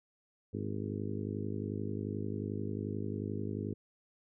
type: harmonic tone with a mistuned harmonic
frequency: 51.3 Hz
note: G#1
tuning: 21 cents flat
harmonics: 2 / 3 / 4 / 5 / 6 / 7 / 8 / 9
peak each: -39 / -46 / -41 / -42 / -44 / -45 / -44 / -51 dBFS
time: 0.53-3.74 s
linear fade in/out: 10 ms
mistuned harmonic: 9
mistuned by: +15 cents
effects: none